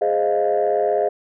sine chord, F minor seventh, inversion first, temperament equal, 415.3 / 523.3 / 622.3 / 698.5 Hz, Ab4 / C5 / Eb5 / F5, 0 / 0 / 0 / 0 cents, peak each -20 / -23 / -20 / -21 dBFS, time 0.01-1.09 s, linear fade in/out 10 ms, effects tanh soft clip ceiling -10 dBFS

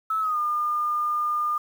sine tone with pitch glide, 1303 to 1208.7 Hz, E6 to D6, -20 to +49 cents, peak -22 dBFS, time 0.1-1.58 s, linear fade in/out 5 ms, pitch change -131 cents, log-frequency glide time 0.2-0.38 s, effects 8-bit

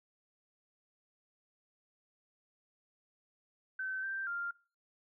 sine tone with pitch steps, 1534 / 1569 / 1396 Hz, G6 / G6 / F6, -38 / +1 / -1 cents, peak -35 dBFS, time 3.79-4.51 s, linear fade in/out 5 ms, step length 240 ms, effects noise-tail reverb RT60 0.4 s tail -23 dB re dry

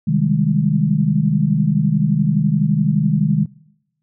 sine chord, Ab major seventh, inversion first, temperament equal, 130.81 / 155.56 / 196 / 207.7 Hz, C3 / Eb3 / G3 / Ab3, 0 / 0 / 0 / 0 cents, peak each -22 / -16 / -21 / -19 dBFS, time 0.07-3.46 s, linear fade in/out 10 ms, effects noise-tail reverb RT60 0.9 s tail -23 dB re dry

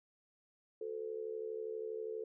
sine tone with amplitude modulation, 440 Hz, A4, in tune, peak -35 dBFS, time 0.81-2.24 s, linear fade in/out 5 ms, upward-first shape sine, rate 72.4 Hz, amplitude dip 80%, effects none

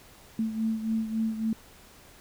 sine beating tone pair, 221.3 / 224.9 Hz, A3 / A3, +10 / +38 cents, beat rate 3.6 Hz, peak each -27 / -33 dBFS, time 0.39-1.53 s, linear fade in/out 2 ms, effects pink hiss -53 dBFS RMS until 2.2 s

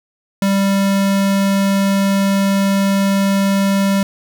square tone, 196.6 Hz, G3, 5 cents sharp, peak -13 dBFS, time 0.42-4.03 s, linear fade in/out 2 ms, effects none

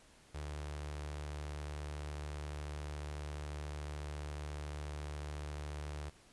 sawtooth tone with notch filter, 74.1 Hz, D2, 16 cents sharp, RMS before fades -43 dBFS, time 0.34-6.1 s, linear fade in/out 10 ms, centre 230 Hz, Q 1.4, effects pink hiss -63 dBFS RMS until 6.32 s + resampled to 24000 Hz

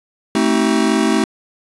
square chord, A diminished seventh, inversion none, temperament just, 220 / 264 / 316.8 / 380.2 Hz, A3 / C4 / Eb4 / Gb4, 0 / +16 / +31 / +47 cents, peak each -18 / -20 / -19 / -21 dBFS, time 0.35-1.24 s, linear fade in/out 2 ms, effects resampled to 24000 Hz

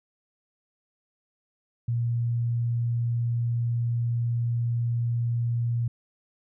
sine tone, 118.2 Hz, A#2, 24 cents sharp, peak -23 dBFS, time 1.88-5.88 s, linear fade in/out 5 ms, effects none

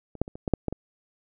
clicks, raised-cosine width 2 ms, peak -28 / -10 / -25 / -26 / -14 / -6 / -13 / -18 dBFS, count 8, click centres 0.153 / 0.216 / 0.279 / 0.355 / 0.478 / 0.537 / 0.683 / 0.726 s, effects none

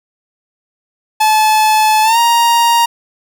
45% pulse tone with pitch glide, 864 to 936.8 Hz, A5 to A#5, -32 to +8 cents, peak -8 dBFS, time 1.2-2.86 s, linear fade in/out 10 ms, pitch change +140 cents, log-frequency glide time 2.03-2.18 s, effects none

